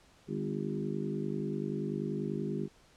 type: harmonic tone with a mistuned harmonic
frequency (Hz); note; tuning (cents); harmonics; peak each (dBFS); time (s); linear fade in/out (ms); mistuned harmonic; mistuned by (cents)
50.3; G1; +45; 3 / 4 / 5 / 6 / 7 / 8; -38 / -37 / -42 / -43 / -39 / -40; 0.27-2.69; 50; 5; +20
effects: pink hiss -62 dBFS RMS until 2.96 s + low-pass 8000 Hz 12 dB/octave